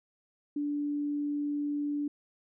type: tone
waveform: sine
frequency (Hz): 291.3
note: D4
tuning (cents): -14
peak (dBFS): -29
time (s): 0.56-2.08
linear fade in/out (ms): 5
effects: none